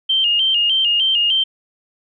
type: tone with vibrato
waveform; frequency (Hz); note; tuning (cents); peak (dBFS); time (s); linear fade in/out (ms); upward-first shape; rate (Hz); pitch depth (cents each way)
sine; 2984; F#7; +14; -13; 0.09-1.44; 10; square; 3.3; 83
effects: none